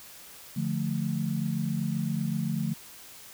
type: chord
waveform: sine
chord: D minor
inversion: none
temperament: equal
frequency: 146.83 / 174.61 / 220 Hz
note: D3 / F3 / A3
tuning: 0 / 0 / 0 cents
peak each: -31 dBFS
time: 0.56-2.74 s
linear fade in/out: 10 ms
effects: white hiss -48 dBFS RMS until 3.33 s